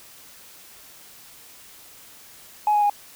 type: tone with pitch steps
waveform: sine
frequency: 841 / 831.3 / 821.8 Hz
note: G#5 / G#5 / G#5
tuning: +22 / +1 / -18 cents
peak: -15 dBFS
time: 2.67-2.898 s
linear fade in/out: 2 ms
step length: 76 ms
effects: tanh soft clip ceiling -12 dBFS + white hiss -47 dBFS RMS until 3.15 s